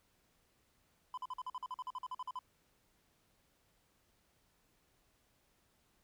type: tone bursts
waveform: triangle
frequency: 1010 Hz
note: B5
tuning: 39 cents sharp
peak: -37 dBFS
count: 16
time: 1.14-2.39 s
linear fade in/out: 2 ms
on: 35 ms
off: 46 ms
effects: pink hiss -74 dBFS RMS until 6.03 s